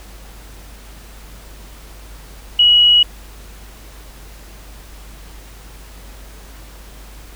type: tone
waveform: sine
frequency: 2915 Hz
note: F#7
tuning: 26 cents flat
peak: -7 dBFS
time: 2.59-3.03 s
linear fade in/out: 5 ms
effects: added 50 Hz sine -36 dBFS peak until 7.35 s + pink hiss -42 dBFS RMS until 7.35 s